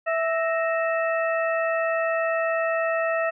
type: harmonic tone with a mistuned harmonic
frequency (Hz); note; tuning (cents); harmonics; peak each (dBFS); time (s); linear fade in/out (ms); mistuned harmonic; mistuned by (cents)
657; E5; -6; 1 / 2 / 3 / 4; -23 / -29 / -29 / -34; 0.06-3.31; 20; 3; -97
effects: none